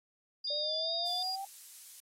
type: tone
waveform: sine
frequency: 4839 Hz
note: D#8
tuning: 49 cents flat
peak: -34 dBFS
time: 0.44-1.36 s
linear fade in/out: 10 ms
type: tone with vibrato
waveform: sine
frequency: 3619 Hz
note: A7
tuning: 48 cents sharp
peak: -36 dBFS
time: 0.47-1.23 s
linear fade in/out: 5 ms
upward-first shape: triangle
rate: 2.6 Hz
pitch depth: 58 cents each way
type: exponential sweep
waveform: sine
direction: up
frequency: 580 to 792 Hz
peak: -37 dBFS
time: 0.5-1.45 s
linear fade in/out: 5 ms
type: noise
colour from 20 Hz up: violet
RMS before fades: -45 dBFS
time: 1.06-2 s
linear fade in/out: 0 ms
effects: low-pass 10000 Hz 12 dB/octave + AAC 48 kbps